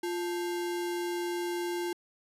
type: tone with sample-and-hold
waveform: sine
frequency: 349.2 Hz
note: F4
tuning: in tune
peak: -30 dBFS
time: 0.03-1.93 s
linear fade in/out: 5 ms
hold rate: 1225 Hz
effects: resampled to 32000 Hz